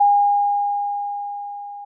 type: tone with level ramp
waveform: sine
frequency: 814 Hz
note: G#5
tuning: 35 cents flat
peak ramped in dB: -10 to -32 dBFS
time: 0-1.85 s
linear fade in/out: 10 ms
effects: none